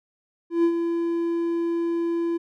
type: tone with ADSR envelope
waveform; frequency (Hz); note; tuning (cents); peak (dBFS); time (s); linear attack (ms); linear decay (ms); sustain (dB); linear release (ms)
triangle; 337.8; E4; +42; -13; 0.5-2.38; 140; 75; -7; 17
effects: none